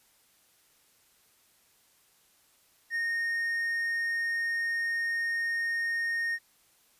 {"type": "tone", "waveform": "triangle", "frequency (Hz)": 1848, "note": "A#6", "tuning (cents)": -16, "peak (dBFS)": -26, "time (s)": [2.9, 6.39], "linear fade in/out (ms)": 50, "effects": ["white hiss -65 dBFS RMS until 6.99 s", "resampled to 32000 Hz"]}